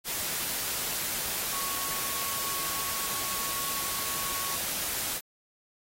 sine tone in noise, 1108.7 Hz, C#6, in tune, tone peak -40 dBFS, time 1.5-4.6 s, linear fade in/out 50 ms, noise white, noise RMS -32 dBFS, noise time 0.04-5.21 s, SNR -11 dB, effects AAC 48 kbps

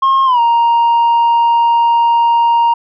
sine tone with pitch glide, 1074 to 935 Hz, C6 to A#5, +45 to +5 cents, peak -5 dBFS, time 0.02-2.74 s, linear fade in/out 10 ms, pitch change -240 cents, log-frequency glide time 0.25-0.4 s, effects tanh soft clip ceiling -7 dBFS

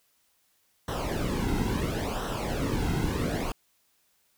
brown noise with flanger, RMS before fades -29 dBFS, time 0.88-3.52 s, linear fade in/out 2 ms, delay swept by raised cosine 0.43 to 1.73 ms, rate 0.73 Hz, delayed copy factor -0.75, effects white hiss -69 dBFS RMS until 4.37 s

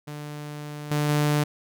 sawtooth tone with level steps, 148.3 Hz, D3, 17 cents sharp, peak -30 / -18 / -16 dBFS, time 0.07-1.44 s, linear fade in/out 10 ms, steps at 0.91 / 1.09 s, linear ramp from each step 2 ms, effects none

